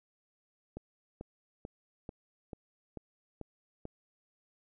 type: click train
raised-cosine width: 2 ms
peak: -28 dBFS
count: 8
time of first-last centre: 0.77-3.854 s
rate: 2.27 Hz
effects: none